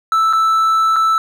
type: tone with dropouts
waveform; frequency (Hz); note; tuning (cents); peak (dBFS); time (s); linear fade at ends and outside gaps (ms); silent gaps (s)
triangle; 1318.5; E6; 0; -9; 0.12-1.18; 1; 0.328-0.333 / 0.96-0.964
effects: none